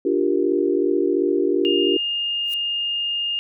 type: chord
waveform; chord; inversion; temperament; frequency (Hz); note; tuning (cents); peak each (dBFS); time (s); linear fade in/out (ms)
sine; G minor seventh; second; equal; 293.7 / 349.2 / 392 / 466.2; D4 / F4 / G4 / Bb4; 0 / 0 / 0 / 0; -23 / -21 / -21 / -26; 0.05-1.97; 5
type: tone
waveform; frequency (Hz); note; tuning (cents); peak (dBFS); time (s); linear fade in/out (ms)
sine; 2827; F7; +20; -21; 1.65-3.39; 0
type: noise with exponential growth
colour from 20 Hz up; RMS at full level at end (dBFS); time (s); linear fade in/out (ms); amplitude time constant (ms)
blue; -34; 2.42-2.54; 1; 25
effects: none

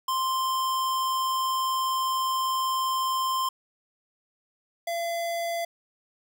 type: tone pair in turn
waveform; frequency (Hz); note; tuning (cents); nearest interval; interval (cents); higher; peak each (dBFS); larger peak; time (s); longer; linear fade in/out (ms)
square; 1046.5 / 679.4; C6 / F5; 0 / -48; perfect fifth; 748; first; -25 / -28; first; 0.08-3.49 / 4.87-5.65; first; 5
effects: none

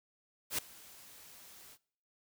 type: noise with ADSR envelope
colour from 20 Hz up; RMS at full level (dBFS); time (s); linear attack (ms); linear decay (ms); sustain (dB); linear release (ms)
white; -32; 0.5-1.78; 84; 4; -23; 56
effects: noise-tail reverb RT60 0.6 s tail -23 dB re dry

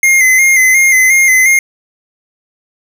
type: tone with vibrato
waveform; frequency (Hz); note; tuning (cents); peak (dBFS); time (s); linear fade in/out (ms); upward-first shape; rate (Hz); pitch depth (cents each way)
square; 2085; C7; -7; -6; 0.03-1.59; 2; square; 2.8; 37
effects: 8-bit

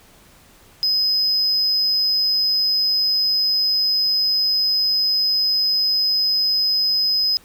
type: tone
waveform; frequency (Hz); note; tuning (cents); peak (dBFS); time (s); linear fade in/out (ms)
triangle; 5050; D#8; +25; -14; 0.83-7.37; 0
effects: tanh soft clip ceiling -10 dBFS + pink hiss -50 dBFS RMS until 7.44 s

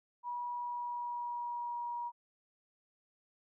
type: tone with pitch glide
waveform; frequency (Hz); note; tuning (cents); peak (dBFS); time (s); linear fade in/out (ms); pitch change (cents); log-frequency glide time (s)
sine; 968 to 955.2; B5 to A#5; -35 to +42; -36; 0.23-2.12; 50; -23; 0.51-1.78
effects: none

